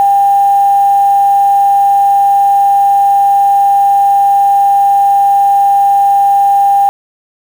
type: tone with quantisation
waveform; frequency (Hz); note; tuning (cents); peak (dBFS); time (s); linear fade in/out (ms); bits
sine; 799; G5; +33; -5; 0-6.89; 0; 5
effects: none